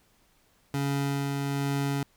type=tone with tremolo; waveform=25% pulse; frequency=140 Hz; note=C#3; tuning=18 cents sharp; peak=-22 dBFS; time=0.74-2.03 s; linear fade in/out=2 ms; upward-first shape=sine; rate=1.2 Hz; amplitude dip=25%; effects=pink hiss -65 dBFS RMS until 2.16 s